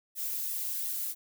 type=noise with flanger; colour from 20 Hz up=violet; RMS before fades=-34 dBFS; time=0.15-1.15 s; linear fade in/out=50 ms; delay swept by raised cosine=1.3 to 3.2 ms; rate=2.8 Hz; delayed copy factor=-0.85; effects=none